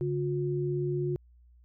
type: tone pair together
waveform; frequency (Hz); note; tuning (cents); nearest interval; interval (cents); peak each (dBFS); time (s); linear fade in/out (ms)
sine; 142.6 / 358.3; C#3 / F4; +49 / +44; octave + major third; 1595; -30 / -30; 0.01-1.16; 0
effects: added 60 Hz sine -55 dBFS peak until 1.64 s